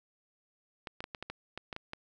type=clicks; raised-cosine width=0.3 ms; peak=-23 dBFS; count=10; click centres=0.872 / 1.005 / 1.041 / 1.148 / 1.226 / 1.3 / 1.576 / 1.728 / 1.764 / 1.934 s; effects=none